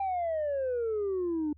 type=exponential sweep; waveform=sine; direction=down; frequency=797 to 293.7 Hz; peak=-26 dBFS; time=0-1.53 s; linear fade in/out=5 ms; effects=tanh soft clip ceiling -26 dBFS + added 77 Hz sine -53 dBFS peak until 1.57 s